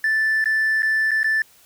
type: tone with dropouts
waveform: triangle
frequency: 1760 Hz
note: A6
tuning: in tune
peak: -14 dBFS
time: 0.04-1.42 s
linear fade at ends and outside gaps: 2 ms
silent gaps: 0.442-0.457 / 0.822-0.83 / 1.109-1.115 / 1.232-1.243 s
effects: tanh soft clip ceiling -12 dBFS + white hiss -53 dBFS RMS until 1.65 s